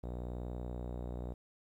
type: tone with low-pass filter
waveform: sawtooth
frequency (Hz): 60.8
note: B1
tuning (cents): -26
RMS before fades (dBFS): -41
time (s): 0.03-1.34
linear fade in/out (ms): 10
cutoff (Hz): 630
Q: 1.5
effects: 12-bit